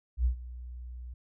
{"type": "tone with ADSR envelope", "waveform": "sine", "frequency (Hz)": 61.2, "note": "B1", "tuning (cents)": -15, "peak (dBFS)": -21, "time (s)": [0.17, 1.14], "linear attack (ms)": 82, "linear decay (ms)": 100, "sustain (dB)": -18, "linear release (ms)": 6, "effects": []}